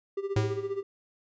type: tone with tremolo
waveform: triangle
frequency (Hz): 394.8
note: G4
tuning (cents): +12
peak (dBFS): -25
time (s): 0.17-0.83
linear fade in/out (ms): 5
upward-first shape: sine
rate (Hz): 15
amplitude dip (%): 80
type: tone with exponential decay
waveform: square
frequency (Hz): 108.6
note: A2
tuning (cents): -22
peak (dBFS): -22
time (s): 0.36-0.82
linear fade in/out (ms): 5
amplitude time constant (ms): 100
effects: resampled to 16000 Hz